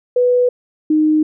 sine tone pair in turn, 493.9 / 308.4 Hz, B4 / D#4, 0 / -15 cents, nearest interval minor sixth, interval 815 cents, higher first, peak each -10 dBFS, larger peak neither, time 0.16-0.49 / 0.9-1.23 s, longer neither, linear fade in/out 5 ms, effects none

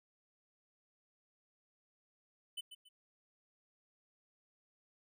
square tone with echo, 3009 Hz, F#7, 28 cents sharp, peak -40 dBFS, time 2.57-2.61 s, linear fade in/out 10 ms, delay 140 ms, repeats 2, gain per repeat -10 dB, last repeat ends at 2.89 s, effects none

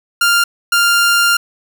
sawtooth tone bursts at uneven times, 1396.9 Hz, F6, in tune, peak -6 dBFS, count 2, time 0.21-0.44 / 0.72-1.37 s, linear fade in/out 5 ms, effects none

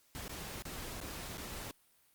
pink noise with dropouts, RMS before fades -44 dBFS, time 0.15-1.71 s, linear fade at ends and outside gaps 0 ms, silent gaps 0.28-0.294 / 0.622-0.653 / 1.003-1.013 / 1.373-1.38 s, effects white hiss -69 dBFS RMS until 2.14 s + Opus 48 kbps

